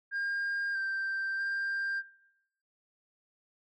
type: tone with pitch steps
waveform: sine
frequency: 1610 / 1570 / 1589 Hz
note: G6 / G6 / G6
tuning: +46 / +2 / +23 cents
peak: -28 dBFS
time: 0.11-2.03 s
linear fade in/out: 50 ms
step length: 640 ms
effects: noise-tail reverb RT60 0.7 s tail -17 dB re dry + tanh soft clip ceiling -29 dBFS